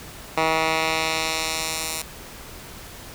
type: tone with band-pass filter sweep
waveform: 10% pulse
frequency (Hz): 159.9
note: D#3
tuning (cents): +48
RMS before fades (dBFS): -24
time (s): 0.37-2.02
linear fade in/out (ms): 5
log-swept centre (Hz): 1500 to 9900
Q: 0.73
effects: pink hiss -40 dBFS RMS until 3.14 s